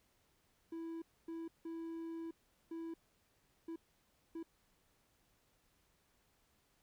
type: tone bursts at uneven times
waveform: triangle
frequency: 329.6 Hz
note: E4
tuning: in tune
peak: -40 dBFS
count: 6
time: 0.72-1.02 / 1.28-1.48 / 1.65-2.31 / 2.71-2.94 / 3.68-3.76 / 4.35-4.43 s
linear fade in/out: 5 ms
effects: pink hiss -75 dBFS RMS until 6.82 s